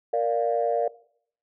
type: chord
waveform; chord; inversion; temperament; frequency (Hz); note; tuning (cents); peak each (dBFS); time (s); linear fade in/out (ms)
sine; Bb major; none; equal; 466.2 / 587.3 / 698.5; Bb4 / D5 / F5; 0 / 0 / 0; -25; 0.13-0.88; 5
effects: noise-tail reverb RT60 0.6 s tail -20 dB re dry + tanh soft clip ceiling -13 dBFS